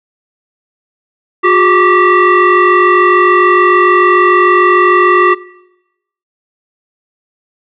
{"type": "tone with frequency modulation", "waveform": "sine", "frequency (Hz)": 407.9, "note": "G#4", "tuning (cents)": -31, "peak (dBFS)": -5, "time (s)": [1.43, 5.35], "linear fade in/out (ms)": 20, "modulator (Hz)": 769, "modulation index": 2, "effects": ["noise-tail reverb RT60 0.9 s tail -21 dB re dry"]}